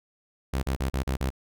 sawtooth tone bursts, 66.4 Hz, C2, 26 cents sharp, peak -21 dBFS, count 6, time 0.53-1.304 s, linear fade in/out 10 ms, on 99 ms, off 36 ms, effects none

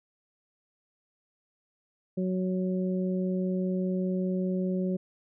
harmonic tone, 185 Hz, F#3, in tune, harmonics 1 / 2 / 3, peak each -27 / -33 / -37 dBFS, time 2.17-4.97 s, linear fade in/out 10 ms, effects none

